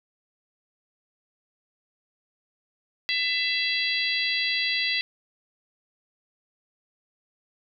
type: harmonic tone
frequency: 668 Hz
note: E5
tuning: 23 cents sharp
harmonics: 3 / 4 / 5 / 6 / 7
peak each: -28 / -29 / -30 / -31 / -31 dBFS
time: 3.09-5.01 s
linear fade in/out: 0 ms
effects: none